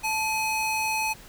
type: ring-modulated tone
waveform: square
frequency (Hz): 1700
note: G#6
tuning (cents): +40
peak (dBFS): -22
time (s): 0.03-1.14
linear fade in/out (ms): 20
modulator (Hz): 824
effects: pink hiss -48 dBFS RMS until 1.28 s